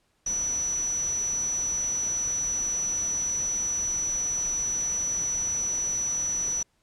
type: tone in noise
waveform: sine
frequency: 5920 Hz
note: F#8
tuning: in tune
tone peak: -25 dBFS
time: 0.26-6.63 s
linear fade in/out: 5 ms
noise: pink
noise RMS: -42 dBFS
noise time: 0.26-6.63 s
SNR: +14 dB
effects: pink hiss -70 dBFS RMS until 6.82 s + low-pass 10000 Hz 12 dB/octave